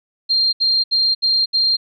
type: tone bursts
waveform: sine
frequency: 4190 Hz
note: C8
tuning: 2 cents sharp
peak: -13 dBFS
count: 5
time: 0.29-1.77 s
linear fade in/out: 20 ms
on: 240 ms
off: 70 ms
effects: none